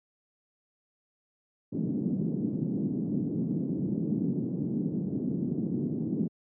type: band-pass noise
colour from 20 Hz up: pink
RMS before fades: -30 dBFS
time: 1.72-6.28 s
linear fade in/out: 10 ms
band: 160 to 290 Hz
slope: 24 dB/octave
effects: high-pass 100 Hz 12 dB/octave